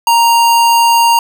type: tone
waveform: square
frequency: 932.3 Hz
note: A#5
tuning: in tune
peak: -7 dBFS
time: 0.07-1.19 s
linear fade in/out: 2 ms
effects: none